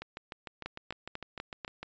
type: two click trains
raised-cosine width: 0.3 ms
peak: -24 / -21 dBFS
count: 13 / 5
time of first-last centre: 0.02-1.83 / 0.66-1.648 s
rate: 6.63 / 4.05 Hz
effects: resampled to 16000 Hz